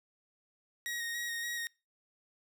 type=tone with vibrato; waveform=sawtooth; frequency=1880 Hz; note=A#6; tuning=14 cents sharp; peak=-32 dBFS; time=0.86-1.67 s; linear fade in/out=0 ms; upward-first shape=square; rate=3.5 Hz; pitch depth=17 cents each way; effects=noise-tail reverb RT60 0.3 s tail -26 dB re dry